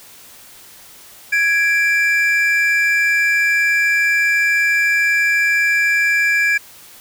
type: tone pair together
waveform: triangle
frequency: 1661 / 2349 Hz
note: G#6 / D7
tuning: 0 / 0 cents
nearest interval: tritone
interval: 600 cents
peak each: -14 dBFS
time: 1.32-6.58 s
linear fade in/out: 10 ms
effects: white hiss -42 dBFS RMS until 7 s